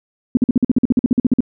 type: tone bursts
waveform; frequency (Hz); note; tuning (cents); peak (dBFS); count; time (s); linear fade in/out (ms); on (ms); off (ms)
sine; 246.9; B3; 0; -8; 16; 0.35-1.406; 2; 21; 48
effects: none